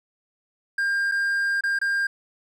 triangle tone with dropouts, 1602 Hz, G6, 37 cents sharp, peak -19 dBFS, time 0.78-2.07 s, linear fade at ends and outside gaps 5 ms, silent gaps 1.115-1.119 / 1.609-1.636 / 1.789-1.814 s, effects none

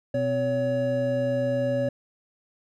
triangle tone cluster, 125 / 255.7 / 563 Hz, B2 / C4 / C#5, +21 / -40 / +27 cents, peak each -28 / -28 / -22 dBFS, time 0.14-1.89 s, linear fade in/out 5 ms, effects none

